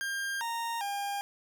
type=tone with pitch steps; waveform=40% pulse; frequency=1601 / 927 / 805 Hz; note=G6 / A#5 / G5; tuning=+36 / -10 / +46 cents; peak=-31 dBFS; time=0.01-1.21 s; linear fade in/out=0 ms; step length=400 ms; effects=none